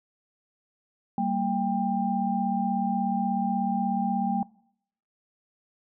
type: tone cluster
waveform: sine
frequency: 193.8 / 230.3 / 794 Hz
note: G3 / A#3 / G5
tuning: -20 / -21 / +22 cents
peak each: -29 / -28 / -27 dBFS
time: 1.18-4.43 s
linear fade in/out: 2 ms
effects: noise-tail reverb RT60 0.7 s tail -22 dB re dry